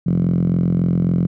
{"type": "tone with band-pass filter", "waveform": "5% pulse", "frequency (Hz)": 43.65, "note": "F1", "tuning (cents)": 0, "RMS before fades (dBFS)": -17, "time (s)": [0.06, 1.27], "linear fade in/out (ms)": 10, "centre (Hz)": 160, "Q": 6.1, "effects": []}